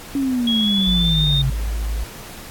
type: exponential sweep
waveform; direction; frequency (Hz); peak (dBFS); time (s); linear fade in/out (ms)
sine; down; 281.8 to 130.81; -17; 0.15-1.5; 2
type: tone with pitch glide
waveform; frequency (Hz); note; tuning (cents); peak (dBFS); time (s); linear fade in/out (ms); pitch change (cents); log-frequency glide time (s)
sine; 3317 to 3659; G#7 to A#7; -3 to -33; -18; 0.47-1.42; 5; +170; 0.57-1.26
type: tone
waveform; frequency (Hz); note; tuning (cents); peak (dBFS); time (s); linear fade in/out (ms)
sine; 53.9; A1; -35; -20; 0.87-2.04; 5
effects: pink hiss -37 dBFS RMS until 2.5 s + AAC 64 kbps

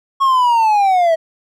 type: linear sweep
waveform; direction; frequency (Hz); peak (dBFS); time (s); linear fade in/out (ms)
triangle; down; 1100 to 637; -8; 0.2-1.16; 20
effects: none

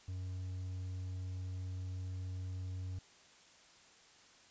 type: tone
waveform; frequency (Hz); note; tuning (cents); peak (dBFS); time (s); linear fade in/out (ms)
triangle; 92.5; F#2; 0; -37; 0.08-2.99; 5
effects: white hiss -62 dBFS RMS until 4.5 s + resampled to 16000 Hz

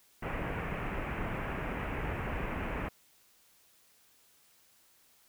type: low-pass noise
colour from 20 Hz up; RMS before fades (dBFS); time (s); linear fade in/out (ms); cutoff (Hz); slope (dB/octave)
pink; -36; 0.22-2.89; 10; 2600; 48
effects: white hiss -65 dBFS RMS until 5.28 s

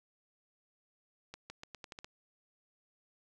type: accelerating click train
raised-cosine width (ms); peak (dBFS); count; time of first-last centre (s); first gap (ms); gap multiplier
0.2; -28; 8; 1.34-2.045; 160; 0.84
effects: none

